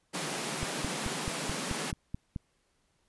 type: high-pass noise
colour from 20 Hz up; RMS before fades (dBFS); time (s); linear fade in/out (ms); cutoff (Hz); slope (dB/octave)
pink; -35; 0.13-1.92; 20; 140; 96
type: click train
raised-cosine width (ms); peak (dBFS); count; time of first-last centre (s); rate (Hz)
5; -22; 9; 0.63-2.362; 4.62
effects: pink hiss -73 dBFS RMS until 3.08 s + resampled to 24000 Hz